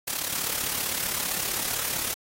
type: noise with amplitude modulation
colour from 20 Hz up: white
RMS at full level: -26 dBFS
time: 0.07-2.14 s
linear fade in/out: 10 ms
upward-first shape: sine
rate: 35.5 Hz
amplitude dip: 65%
effects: AAC 48 kbps